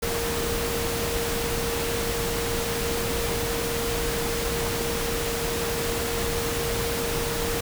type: tone in noise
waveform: sine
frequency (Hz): 466.2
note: A#4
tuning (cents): 0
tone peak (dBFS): -29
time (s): 0.02-7.61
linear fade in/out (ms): 10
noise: pink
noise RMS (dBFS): -28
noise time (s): 0.02-7.61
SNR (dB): -4
effects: none